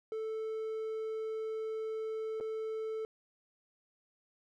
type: tone with dropouts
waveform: triangle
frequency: 440 Hz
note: A4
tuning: in tune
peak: -33 dBFS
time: 0.12-3.05 s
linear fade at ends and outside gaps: 1 ms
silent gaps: 2.401-2.408 s
effects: none